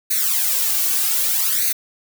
blue noise with flanger, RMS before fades -19 dBFS, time 0.1-1.73 s, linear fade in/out 10 ms, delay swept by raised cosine 0.47 to 2.67 ms, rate 0.64 Hz, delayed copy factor +0.85, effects none

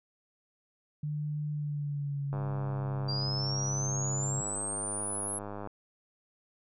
sine tone with pitch glide, 149.4 to 134.65 Hz, D3 to C#3, +30 to -50 cents, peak -31 dBFS, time 1.03-4.41 s, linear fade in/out 5 ms, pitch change -180 cents, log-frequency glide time 1.5-2.76 s
click train, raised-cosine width 1 ms, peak -26 dBFS, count 342, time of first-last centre 2.33-5.673 s, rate 102 Hz
sine exponential sweep, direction up, 4699 to 11000 Hz, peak -33 dBFS, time 3.08-5.39 s, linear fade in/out 10 ms
effects none

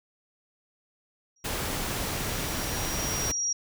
sine tone with exponential growth, 5690 Hz, F8, 31 cents sharp, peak -24 dBFS, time 1.36-3.53 s, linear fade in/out 5 ms, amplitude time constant 470 ms
pink noise, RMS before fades -31 dBFS, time 1.44-3.32 s, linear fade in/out 10 ms
effects none

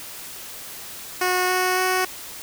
10% pulse tone with pitch steps, 364.8 / 367.8 / 370.7 Hz, F#4 / F#4 / F#4, -24 / -10 / +3 cents, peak -11 dBFS, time 1.21-2.05 s, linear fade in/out 5 ms, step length 280 ms, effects white hiss -37 dBFS RMS until 2.42 s

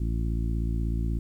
harmonic tone, 56.4 Hz, A1, 44 cents sharp, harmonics 1 / 2 / 3 / 4 / 5 / 6, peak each -26 / -32 / -36 / -38 / -40 / -42 dBFS, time 0-1.19 s, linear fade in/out 5 ms, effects 10-bit

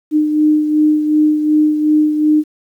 sine beating tone pair, 304 / 306.7 Hz, D#4 / D#4, -40 / -25 cents, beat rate 2.7 Hz, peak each -10 / -19 dBFS, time 0.11-2.44 s, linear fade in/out 50 ms, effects 8-bit

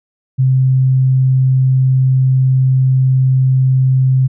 sine tone, 130.81 Hz, C3, in tune, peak -8 dBFS, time 0.38-4.28 s, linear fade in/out 20 ms, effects none

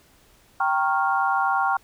sine chord, G half-diminished seventh, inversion none, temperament equal with one note detuned, 784 / 932.3 / 1095.4 / 1396.9 Hz, G5 / Bb5 / Db6 / F6, 0 / 0 / -21 / 0 cents, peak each -23 / -27 / -25 / -25 dBFS, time 0.6-1.77 s, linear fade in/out 5 ms, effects pink hiss -57 dBFS RMS until 1.83 s

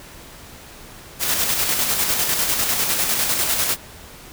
white noise with tremolo, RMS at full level -19 dBFS, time 1.19-3.77 s, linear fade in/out 50 ms, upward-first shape square, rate 10 Hz, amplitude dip 35%, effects pink hiss -41 dBFS RMS until 4.32 s

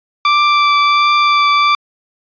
sawtooth tone with vibrato, 1171 Hz, D6, 5 cents flat, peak -5 dBFS, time 0.25-1.75 s, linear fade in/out 2 ms, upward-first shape triangle, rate 1.4 Hz, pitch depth 13 cents each way, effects resampled to 11025 Hz

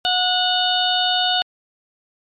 harmonic tone with a mistuned harmonic, 730 Hz, F#5, 24 cents flat, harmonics 1 / 2 / 4 / 5 / 6, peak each -21 / -25 / -21 / -22 / -27 dBFS, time 0.05-1.42 s, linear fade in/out 0 ms, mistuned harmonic 4, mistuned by +17 cents, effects MP3 64 kbps

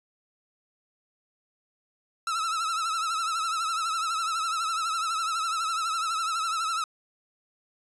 45% pulse tone with vibrato, 1317 Hz, E6, 2 cents flat, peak -26 dBFS, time 2.27-6.84 s, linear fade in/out 2 ms, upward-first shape triangle, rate 12 Hz, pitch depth 87 cents each way, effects resampled to 24000 Hz

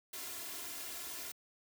white noise with comb filter, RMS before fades -44 dBFS, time 0.13-1.32 s, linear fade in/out 5 ms, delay 2.9 ms, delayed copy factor +0.85, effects high-pass 80 Hz 12 dB/octave

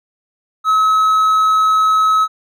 triangle tone, 1285 Hz, E6, 45 cents flat, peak -8 dBFS, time 0.64-2.28 s, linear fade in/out 50 ms, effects none

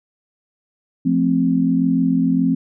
sine chord, F major, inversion none, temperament equal, 174.61 / 220 / 261.6 Hz, F3 / A3 / C4, 0 / 0 / 0 cents, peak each -19 / -22 / -16 dBFS, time 1.05-2.55 s, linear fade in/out 10 ms, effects none

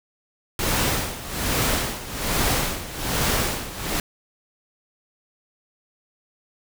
pink noise with tremolo, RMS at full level -21 dBFS, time 0.59-4 s, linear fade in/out 2 ms, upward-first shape sine, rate 1.2 Hz, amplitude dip 80%, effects none

